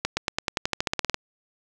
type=accelerating click train; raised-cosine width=0.2 ms; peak=-6 dBFS; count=15; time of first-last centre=0.05-1.144 s; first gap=120 ms; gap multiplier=0.93; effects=none